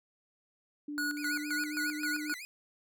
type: tone with pitch glide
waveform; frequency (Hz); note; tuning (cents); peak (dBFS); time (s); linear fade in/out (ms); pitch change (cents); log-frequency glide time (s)
sine; 293.7 to 302; D4 to D4; 0 to +48; -36; 0.88-2.33; 5; +48; 1.06-1.75
type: tone with tremolo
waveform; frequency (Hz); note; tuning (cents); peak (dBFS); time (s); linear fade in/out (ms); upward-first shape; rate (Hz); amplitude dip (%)
square; 1458; F#6; -26; -32; 0.98-2.34; 0; square; 3.8; 75
type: tone with vibrato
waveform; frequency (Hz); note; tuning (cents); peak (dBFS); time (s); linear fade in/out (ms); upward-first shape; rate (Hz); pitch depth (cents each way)
sawtooth; 2217; C#7; 0; -39; 1.17-2.45; 0; sine; 7.3; 210
effects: none